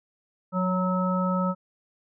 harmonic tone with a mistuned harmonic, 185 Hz, F#3, in tune, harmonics 1 / 3 / 5 / 7, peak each -24 / -30 / -34 / -29 dBFS, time 0.52-1.55 s, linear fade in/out 50 ms, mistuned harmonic 1, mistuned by -22 cents, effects none

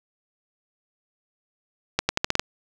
accelerating click train, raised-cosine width 0.2 ms, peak -3 dBFS, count 7, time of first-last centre 1.99-2.395 s, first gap 100 ms, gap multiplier 0.84, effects none

